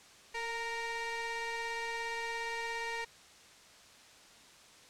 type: ring-modulated tone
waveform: 25% pulse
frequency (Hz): 466.2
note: A#4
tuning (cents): 0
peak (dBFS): -29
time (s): 0.34-3.05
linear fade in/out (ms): 10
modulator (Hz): 1390
effects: white hiss -57 dBFS RMS until 4.89 s + low-pass 7000 Hz 12 dB/octave